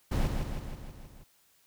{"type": "noise with echo", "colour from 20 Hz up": "brown", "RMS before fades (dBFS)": -27, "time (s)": [0.11, 0.28], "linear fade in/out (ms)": 10, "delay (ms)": 160, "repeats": 6, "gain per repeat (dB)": -4, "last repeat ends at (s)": 1.24, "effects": ["white hiss -66 dBFS RMS until 1.66 s"]}